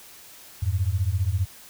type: beating tone pair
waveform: sine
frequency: 86.5 / 101.5 Hz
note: F2 / G#2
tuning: -16 / -39 cents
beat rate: 15 Hz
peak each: -24 / -24 dBFS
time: 0.62-1.46 s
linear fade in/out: 10 ms
effects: white hiss -47 dBFS RMS until 1.69 s